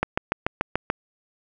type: click train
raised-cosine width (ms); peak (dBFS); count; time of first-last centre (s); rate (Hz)
0.5; -6; 7; 0.03-0.901; 6.89
effects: none